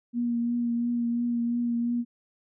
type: tone with vibrato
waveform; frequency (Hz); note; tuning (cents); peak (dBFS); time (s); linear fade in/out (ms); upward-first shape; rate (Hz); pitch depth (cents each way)
sine; 237.4; A#3; +32; -24; 0.13-2.05; 50; triangle; 2.9; 23
effects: none